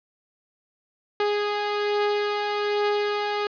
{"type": "beating tone pair", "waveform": "sawtooth", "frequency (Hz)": [412.8, 414], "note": ["G#4", "G#4"], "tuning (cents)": [-10, -5], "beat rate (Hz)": 1.2, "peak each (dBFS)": [-27, -19], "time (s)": [1.2, 3.47], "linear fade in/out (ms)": 2, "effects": ["resampled to 11025 Hz", "8-bit"]}